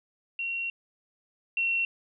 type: tone pair in turn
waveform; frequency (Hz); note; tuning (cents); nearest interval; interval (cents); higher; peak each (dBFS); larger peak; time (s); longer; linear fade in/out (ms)
sine; 2739 / 2724; F7 / F7; -34 / -44; unison; 10; first; -29 / -24; second; 0.39-0.7 / 1.57-1.85; first; 2
effects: none